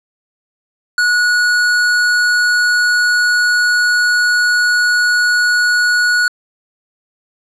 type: tone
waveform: square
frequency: 1460 Hz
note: F#6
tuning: 24 cents flat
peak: -11 dBFS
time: 0.98-6.28 s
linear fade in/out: 2 ms
effects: low-pass 8000 Hz 12 dB/octave